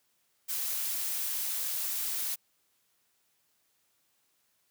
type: noise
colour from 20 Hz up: blue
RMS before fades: -33 dBFS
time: 0.48-2.36 s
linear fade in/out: 20 ms
effects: white hiss -73 dBFS RMS until 4.7 s + high-pass 60 Hz 12 dB/octave